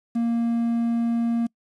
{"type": "tone with quantisation", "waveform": "triangle", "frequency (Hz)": 233.1, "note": "A#3", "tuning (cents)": 0, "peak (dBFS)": -18, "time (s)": [0.15, 1.47], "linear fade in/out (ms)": 10, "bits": 8, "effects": ["noise-tail reverb RT60 0.1 s tail -26 dB re dry", "resampled to 24000 Hz"]}